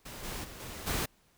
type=noise with level steps; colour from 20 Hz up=pink; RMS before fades=-44 / -39 / -47 / -43 / -32 dBFS; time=0.05-1.06 s; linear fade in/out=10 ms; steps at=0.23 / 0.43 / 0.59 / 0.86 s; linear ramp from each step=20 ms; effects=pink hiss -67 dBFS RMS until 1.37 s